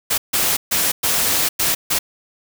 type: noise bursts at uneven times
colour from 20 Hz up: white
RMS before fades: -18 dBFS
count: 6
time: 0.1-0.18 / 0.33-0.57 / 0.71-0.92 / 1.03-1.49 / 1.59-1.75 / 1.9-1.99 s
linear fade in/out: 10 ms
effects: none